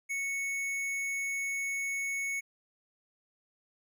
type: tone with hard clipping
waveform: triangle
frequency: 2212 Hz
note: C#7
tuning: 4 cents flat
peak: -33 dBFS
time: 0.09-2.41 s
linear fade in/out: 20 ms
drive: 16 dB
effects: none